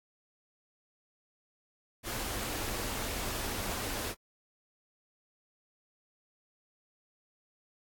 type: band-stop noise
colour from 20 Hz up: pink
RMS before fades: -36 dBFS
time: 2.03-4.15 s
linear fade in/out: 50 ms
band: 130 to 190 Hz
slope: 96 dB/octave
effects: AAC 64 kbps